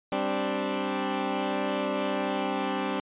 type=chord; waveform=15% pulse; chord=G suspended fourth; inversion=none; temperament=equal; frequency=196 / 261.6 / 293.7 Hz; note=G3 / C4 / D4; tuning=0 / 0 / 0 cents; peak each=-25 dBFS; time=0.12-3 s; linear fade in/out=2 ms; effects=resampled to 8000 Hz